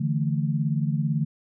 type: chord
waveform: sine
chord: D suspended second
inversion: none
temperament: equal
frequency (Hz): 146.83 / 164.81 / 220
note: D3 / E3 / A3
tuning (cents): 0 / 0 / 0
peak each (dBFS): -24 / -27 / -29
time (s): 0-1.25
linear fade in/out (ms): 10
effects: none